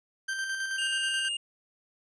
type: tone with tremolo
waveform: 40% pulse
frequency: 1566 Hz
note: G6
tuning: 2 cents flat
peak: -28 dBFS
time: 0.28-1.29 s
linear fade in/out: 10 ms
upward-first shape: square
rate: 9.3 Hz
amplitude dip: 35%
type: tone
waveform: square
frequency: 2831 Hz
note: F7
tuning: 23 cents sharp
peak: -30 dBFS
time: 0.78-1.37 s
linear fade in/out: 5 ms
effects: resampled to 22050 Hz